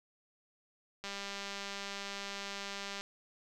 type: click train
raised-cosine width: 0.2 ms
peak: -24 dBFS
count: 393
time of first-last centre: 1.04-3.01 s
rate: 199 Hz
effects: none